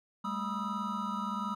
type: tone cluster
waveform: triangle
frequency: 200.2 / 221.3 / 973 / 1246 / 1322 Hz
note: G3 / A3 / B5 / D#6 / E6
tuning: +37 / +10 / -26 / +2 / +5 cents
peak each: -36 / -39 / -37 / -36 / -39 dBFS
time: 0.24-1.55 s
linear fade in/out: 10 ms
effects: none